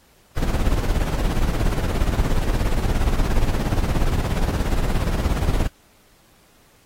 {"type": "noise with tremolo", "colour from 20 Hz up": "brown", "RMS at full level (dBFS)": -17, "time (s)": [0.36, 5.68], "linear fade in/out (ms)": 20, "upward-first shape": "sine", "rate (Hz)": 17, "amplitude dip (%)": 60, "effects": ["pink hiss -56 dBFS RMS until 6.85 s", "AAC 48 kbps"]}